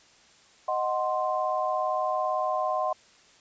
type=chord; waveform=sine; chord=C diminished; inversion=first; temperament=equal; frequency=622.3 / 740 / 1046.5 Hz; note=Eb5 / Gb5 / C6; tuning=0 / 0 / 0 cents; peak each=-29 dBFS; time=0.68-2.93 s; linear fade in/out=5 ms; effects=white hiss -57 dBFS RMS until 3.4 s + resampled to 16000 Hz